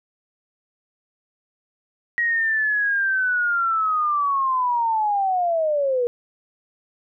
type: linear sweep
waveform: sine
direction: down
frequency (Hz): 1900 to 472.8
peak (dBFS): -18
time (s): 2.18-6.07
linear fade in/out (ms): 0
effects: none